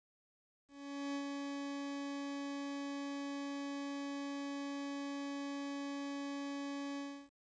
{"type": "tone with ADSR envelope", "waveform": "40% pulse", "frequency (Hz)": 281.1, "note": "C#4", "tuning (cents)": 24, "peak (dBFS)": -36, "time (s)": [0.68, 7.3], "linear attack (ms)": 470, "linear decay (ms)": 74, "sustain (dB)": -3, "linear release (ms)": 320, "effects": ["resampled to 16000 Hz", "12-bit"]}